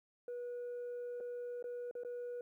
sine tone with dropouts, 485.8 Hz, B4, 29 cents flat, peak -38 dBFS, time 0.28-2.41 s, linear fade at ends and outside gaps 2 ms, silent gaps 1.203-1.207 / 1.626-1.641 / 1.912-1.952 / 2.035-2.048 s, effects tanh soft clip ceiling -39 dBFS + 13-bit

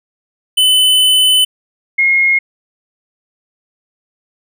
square / sine tone pair in turn, 3019 / 2151 Hz, F#7 / C7, +34 / +47 cents, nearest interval tritone, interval 587 cents, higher first, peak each -8 dBFS, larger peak neither, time 0.57-1.45 / 1.98-2.39 s, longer first, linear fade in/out 10 ms, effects none

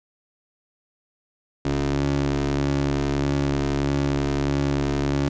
25% pulse ring-modulated tone, 70.6 Hz, C#2, 32 cents sharp, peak -14 dBFS, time 1.65-5.29 s, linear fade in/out 5 ms, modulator 211 Hz, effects resampled to 16000 Hz + 9-bit

